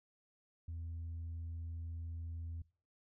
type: tone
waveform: sine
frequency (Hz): 83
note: E2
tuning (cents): +12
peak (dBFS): -39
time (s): 0.68-2.62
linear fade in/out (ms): 5
effects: noise-tail reverb RT60 0.4 s tail -23 dB re dry + tanh soft clip ceiling -39 dBFS